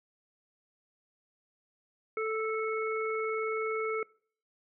harmonic tone, 439.3 Hz, A4, 3 cents flat, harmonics 1 / 3 / 5, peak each -31 / -36 / -38 dBFS, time 2.17-4.03 s, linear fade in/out 2 ms, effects noise-tail reverb RT60 0.5 s tail -24 dB re dry

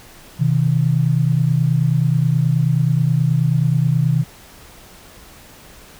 sine tone pair together, 129.22 / 158.6 Hz, C3 / D#3, -21 / +33 cents, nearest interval major third, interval 354 cents, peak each -16 dBFS, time 0.39-4.24 s, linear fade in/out 20 ms, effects pink hiss -43 dBFS RMS until 5.99 s

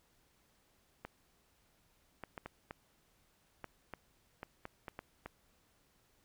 clicks, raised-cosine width 0.5 ms, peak -28 dBFS, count 12, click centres 1.05 / 2.237 / 2.378 / 2.46 / 2.709 / 3.643 / 3.937 / 4.431 / 4.654 / 4.882 / 4.991 / 5.26 s, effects pink hiss -72 dBFS RMS until 6.24 s

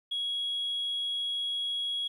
sine tone, 3322 Hz, G#7, in tune, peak -28 dBFS, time 0.11-2.08 s, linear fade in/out 10 ms, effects tanh soft clip ceiling -26 dBFS + 11-bit

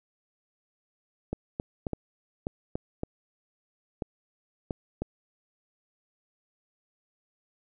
clicks, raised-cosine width 2 ms, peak -17 dBFS, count 10, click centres 1.33 / 1.599 / 1.868 / 1.933 / 2.469 / 2.755 / 3.034 / 4.022 / 4.708 / 5.02 s, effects none

